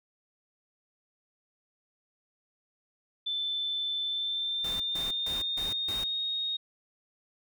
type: tone with pitch glide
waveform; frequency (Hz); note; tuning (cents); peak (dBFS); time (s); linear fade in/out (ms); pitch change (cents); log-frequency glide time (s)
sine; 3528 to 3731; A7 to A#7; +4 to +1; -29; 3.26-6.57; 10; +97; 4.05-6.2
type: noise bursts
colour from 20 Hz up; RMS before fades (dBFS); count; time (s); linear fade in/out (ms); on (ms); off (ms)
pink; -41; 5; 4.64-6.04; 5; 160; 150
effects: none